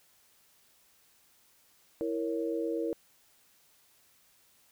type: chord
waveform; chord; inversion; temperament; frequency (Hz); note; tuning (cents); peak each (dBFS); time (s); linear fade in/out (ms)
sine; A# diminished; second; equal; 329.6 / 466.2 / 554.4; E4 / A#4 / C#5; 0 / 0 / 0; -33 / -33 / -38; 2.01-2.93; 0
effects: white hiss -65 dBFS RMS until 4.71 s